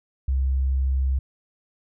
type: tone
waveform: sine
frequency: 66.3 Hz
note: C2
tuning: 23 cents sharp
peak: -19 dBFS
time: 0.28-1.19 s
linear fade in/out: 5 ms
effects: none